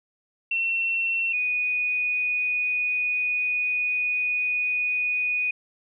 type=tone pair in turn; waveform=sine; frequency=2708 / 2476 Hz; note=E7 / D#7; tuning=+46 / -9 cents; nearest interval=major second; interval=155 cents; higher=first; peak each=-22 dBFS; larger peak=neither; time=0.51-1.33 / 1.33-5.51 s; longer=second; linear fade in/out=5 ms; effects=none